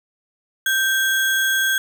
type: tone with sample-and-hold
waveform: sine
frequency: 1568 Hz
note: G6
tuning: in tune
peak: -16 dBFS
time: 0.66-1.78 s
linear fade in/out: 2 ms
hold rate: 4900 Hz
effects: none